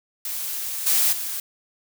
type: noise with level steps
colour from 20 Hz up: blue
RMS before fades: -29 / -19 / -29 dBFS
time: 0.25-1.4 s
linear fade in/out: 2 ms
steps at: 0.86 / 1.12 s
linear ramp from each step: 10 ms
effects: none